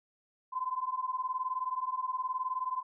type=beating tone pair; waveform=sine; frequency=1013 / 1032 Hz; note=B5 / C6; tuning=+44 / -24 cents; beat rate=19 Hz; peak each=-35 / -34 dBFS; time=0.52-2.83 s; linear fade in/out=20 ms; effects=none